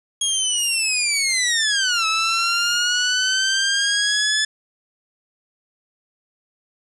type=linear two-way sweep; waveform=15% pulse; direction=down then up; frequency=3303 to 1297 to 1733 Hz; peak=-11 dBFS; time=0.21-4.45 s; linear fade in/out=5 ms; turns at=2.06 s; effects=resampled to 24000 Hz + 7-bit